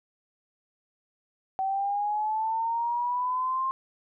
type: linear sweep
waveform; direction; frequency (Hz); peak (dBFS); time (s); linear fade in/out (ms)
sine; up; 762 to 1063; -25; 1.59-3.71; 0
effects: none